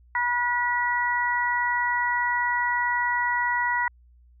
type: harmonic tone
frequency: 484.8 Hz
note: B4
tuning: 32 cents flat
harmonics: 2 / 3 / 4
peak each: -25 / -30 / -25 dBFS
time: 0.15-3.88 s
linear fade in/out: 2 ms
effects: added 60 Hz sine -52 dBFS peak until 4.4 s

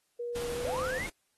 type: tone with pitch glide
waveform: sine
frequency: 478.6 to 513 Hz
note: A#4 to C5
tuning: +46 to -34 cents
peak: -33 dBFS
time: 0.19-0.99 s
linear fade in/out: 10 ms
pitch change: +120 cents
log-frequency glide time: 0.55-0.79 s
type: noise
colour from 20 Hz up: pink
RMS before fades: -41 dBFS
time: 0.35-1.1 s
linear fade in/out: 10 ms
type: linear sweep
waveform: sine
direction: up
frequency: 440 to 2217 Hz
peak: -34 dBFS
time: 0.63-1.07 s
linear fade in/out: 10 ms
effects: white hiss -75 dBFS RMS until 1.37 s + AAC 32 kbps

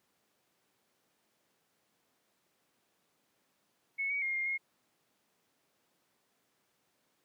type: tone with pitch steps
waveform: sine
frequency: 2200 / 2257 / 2133 / 2120 / 2149 Hz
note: C#7 / C#7 / C7 / C7 / C7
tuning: -14 / +31 / +33 / +22 / +46 cents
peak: -31 dBFS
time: 3.98-4.58 s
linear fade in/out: 20 ms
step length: 120 ms
effects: pink hiss -75 dBFS RMS until 7.24 s + high-pass 200 Hz 12 dB/octave

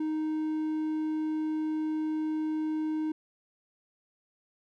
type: tone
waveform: triangle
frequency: 311.1 Hz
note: D#4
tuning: in tune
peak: -26 dBFS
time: 0-3.12 s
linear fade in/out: 5 ms
effects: none

